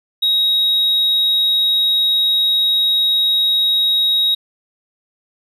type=tone; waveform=triangle; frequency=3793 Hz; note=A#7; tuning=29 cents sharp; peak=-10 dBFS; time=0.22-4.35 s; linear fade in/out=10 ms; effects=tanh soft clip ceiling -7 dBFS + resampled to 32000 Hz